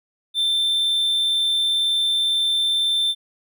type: tone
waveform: triangle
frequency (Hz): 3559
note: A7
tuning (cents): +19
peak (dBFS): -16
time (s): 0.34-3.15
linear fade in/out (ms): 50
effects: none